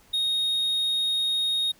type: tone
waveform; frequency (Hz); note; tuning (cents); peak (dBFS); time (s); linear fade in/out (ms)
triangle; 3729; A#7; 0; -21; 0.13-1.72; 10
effects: pink hiss -57 dBFS RMS until 1.79 s